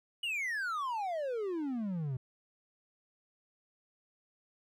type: exponential sweep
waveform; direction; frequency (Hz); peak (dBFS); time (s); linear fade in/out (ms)
triangle; down; 2960 to 123.47; -31; 0.23-2.17; 5
effects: none